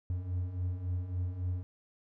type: beating tone pair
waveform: triangle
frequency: 87.6 / 91.2 Hz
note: F2 / F#2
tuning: +6 / -24 cents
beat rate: 3.6 Hz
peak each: -37 / -31 dBFS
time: 0.1-1.63 s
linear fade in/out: 0 ms
effects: none